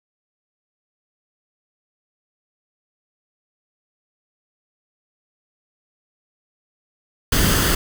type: noise with comb filter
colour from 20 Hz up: pink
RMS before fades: -17 dBFS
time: 7.32-7.75 s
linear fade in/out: 5 ms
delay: 0.63 ms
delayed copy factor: +0.5
effects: none